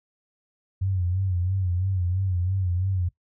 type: tone with vibrato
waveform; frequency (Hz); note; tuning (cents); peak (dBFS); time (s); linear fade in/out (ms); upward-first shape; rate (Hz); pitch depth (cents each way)
sine; 92.2; F#2; -6; -22; 0.81-3.09; 10; sine; 3; 85
effects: noise-tail reverb RT60 0.1 s tail -18 dB re dry